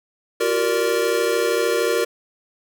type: chord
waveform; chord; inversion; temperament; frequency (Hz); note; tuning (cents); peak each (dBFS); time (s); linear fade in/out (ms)
square; G minor seventh; third; equal with one note detuned; 349.2 / 382.4 / 466.2 / 587.3; F4 / G4 / Bb4 / D5; 0 / -43 / 0 / 0; -27 / -25 / -21 / -27; 0.4-2.05; 10
effects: none